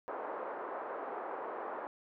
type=band-pass noise; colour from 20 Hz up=pink; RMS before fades=-41 dBFS; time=0.08-1.87 s; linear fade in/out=0 ms; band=400 to 1300 Hz; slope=24 dB/octave; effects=none